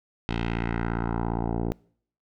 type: tone with low-pass filter sweep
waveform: 10% pulse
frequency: 57.4 Hz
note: A#1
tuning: 26 cents flat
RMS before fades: -28 dBFS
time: 0.29-1.72 s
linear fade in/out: 0 ms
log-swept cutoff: 3400 to 540 Hz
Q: 1.9
effects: noise-tail reverb RT60 0.6 s tail -25 dB re dry